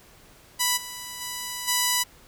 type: tone with level steps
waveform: 5% pulse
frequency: 987.8 Hz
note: B5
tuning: in tune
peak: -9 / -23 / -19 / -9 dBFS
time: 0.59-2.04 s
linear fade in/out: 20 ms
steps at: 0.76 / 1.2 / 1.67 s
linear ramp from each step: 20 ms
effects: pink hiss -53 dBFS RMS until 2.27 s